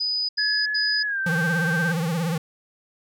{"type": "tone bursts", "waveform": "sine", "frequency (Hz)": 4978, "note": "D#8", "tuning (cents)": 0, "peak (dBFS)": -22, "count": 3, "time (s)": [0, 1.032], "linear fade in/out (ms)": 10, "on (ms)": 290, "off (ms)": 81}
{"type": "tone with pitch glide", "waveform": "sine", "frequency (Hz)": [1703, 1561.7], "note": ["G#6", "G6"], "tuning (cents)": [43, -7], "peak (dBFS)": -23, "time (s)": [0.38, 1.92], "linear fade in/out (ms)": 5, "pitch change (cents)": -150, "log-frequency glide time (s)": [1.05, 1.2]}
{"type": "tone with vibrato", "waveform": "square", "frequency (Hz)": 166.1, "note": "E3", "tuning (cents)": 13, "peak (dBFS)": -23, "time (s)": [1.26, 2.38], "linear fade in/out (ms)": 5, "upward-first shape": "triangle", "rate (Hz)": 17, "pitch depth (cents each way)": 140}
{"effects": []}